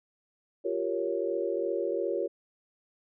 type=chord; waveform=sine; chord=G half-diminished seventh; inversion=third; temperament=equal; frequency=349.2 / 392 / 466.2 / 554.4 Hz; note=F4 / G4 / Bb4 / Db5; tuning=0 / 0 / 0 / 0 cents; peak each=-33 dBFS; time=0.64-2.28 s; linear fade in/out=20 ms; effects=none